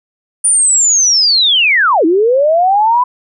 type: linear two-way sweep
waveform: sine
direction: down then up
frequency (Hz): 9480 to 308.6 to 1010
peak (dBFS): -7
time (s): 0.44-3.04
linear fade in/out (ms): 10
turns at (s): 2.05
effects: none